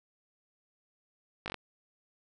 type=slowing click train; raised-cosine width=0.3 ms; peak=-20 dBFS; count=5; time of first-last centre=1.46-1.543 s; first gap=19 ms; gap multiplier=1.06; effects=none